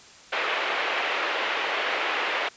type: band-pass noise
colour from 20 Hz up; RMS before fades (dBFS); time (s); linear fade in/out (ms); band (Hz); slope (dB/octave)
white; -27; 0.32-2.49; 10; 380 to 2800; 24
effects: white hiss -49 dBFS RMS until 2.56 s + resampled to 16000 Hz